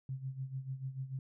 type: tone with tremolo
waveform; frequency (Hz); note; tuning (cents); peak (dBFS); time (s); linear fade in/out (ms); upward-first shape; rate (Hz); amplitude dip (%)
sine; 132.7; C3; +25; -35; 0.09-1.19; 2; sine; 6.8; 75
effects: none